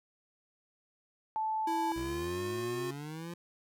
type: tone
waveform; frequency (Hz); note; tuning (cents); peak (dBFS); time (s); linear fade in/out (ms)
sine; 874; A5; -12; -30; 1.36-1.92; 0
type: tone with pitch glide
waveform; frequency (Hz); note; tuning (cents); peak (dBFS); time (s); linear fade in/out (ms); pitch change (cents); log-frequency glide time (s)
square; 329.6 to 359.4; E4 to F4; 0 to +50; -35; 1.67-2.91; 5; +150; 1.93-2.4
type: linear sweep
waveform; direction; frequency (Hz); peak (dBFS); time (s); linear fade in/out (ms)
25% pulse; up; 58.7 to 174.61; -36; 1.96-3.34; 5
effects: none